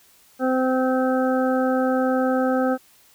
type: harmonic tone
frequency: 258.6 Hz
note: C4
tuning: 20 cents flat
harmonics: 1 / 2 / 3 / 5 / 6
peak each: -21 / -22 / -27 / -30 / -32 dBFS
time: 0.39-2.78 s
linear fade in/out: 50 ms
effects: white hiss -55 dBFS RMS until 3.14 s